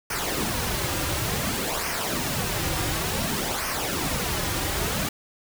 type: noise with flanger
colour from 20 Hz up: pink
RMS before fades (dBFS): -27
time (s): 0.1-5.09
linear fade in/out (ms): 5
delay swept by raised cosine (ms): 0.26 to 4.66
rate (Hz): 0.56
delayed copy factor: -0.6
effects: none